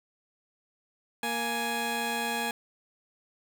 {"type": "tone pair together", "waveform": "15% pulse", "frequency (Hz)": [233.1, 833.1], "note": ["A#3", "G#5"], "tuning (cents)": [0, 5], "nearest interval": "octave + minor seventh", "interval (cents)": 2205, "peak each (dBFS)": [-27, -24], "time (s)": [1.23, 2.51], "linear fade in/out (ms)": 2, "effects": []}